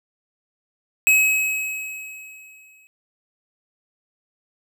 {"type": "tone with exponential decay", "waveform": "square", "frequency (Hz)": 2558, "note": "D#7", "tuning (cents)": 47, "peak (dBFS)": -12, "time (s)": [1.07, 2.87], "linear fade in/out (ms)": 0, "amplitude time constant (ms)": 390, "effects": []}